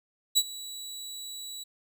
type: tone with ADSR envelope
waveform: 25% pulse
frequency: 3924 Hz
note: B7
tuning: 12 cents flat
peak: -14 dBFS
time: 0.35-1.64 s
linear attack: 25 ms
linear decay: 51 ms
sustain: -20 dB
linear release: 12 ms
effects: none